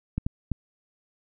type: clicks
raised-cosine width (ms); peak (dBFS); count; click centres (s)
5; -14; 3; 0.18 / 0.265 / 0.517
effects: none